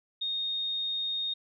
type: tone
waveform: sine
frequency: 3700 Hz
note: A#7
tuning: 14 cents flat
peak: -29 dBFS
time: 0.21-1.34 s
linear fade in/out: 10 ms
effects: none